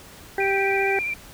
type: harmonic tone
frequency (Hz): 391.5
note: G4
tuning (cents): -2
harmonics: 1 / 2 / 4 / 5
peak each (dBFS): -23 / -26 / -29 / -30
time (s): 0.38-0.99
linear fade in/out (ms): 2
type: tone with vibrato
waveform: sine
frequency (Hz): 2374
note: D7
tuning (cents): +18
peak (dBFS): -24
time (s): 0.4-1.14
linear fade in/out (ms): 5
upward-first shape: sine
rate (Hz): 15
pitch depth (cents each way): 28
effects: pink hiss -45 dBFS RMS until 1.33 s